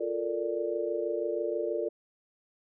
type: chord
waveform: sine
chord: Bb major seventh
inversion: second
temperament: equal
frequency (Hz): 349.2 / 440 / 466.2 / 587.3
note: F4 / A4 / Bb4 / D5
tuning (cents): 0 / 0 / 0 / 0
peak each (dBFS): -34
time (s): 0-1.89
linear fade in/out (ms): 10
effects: none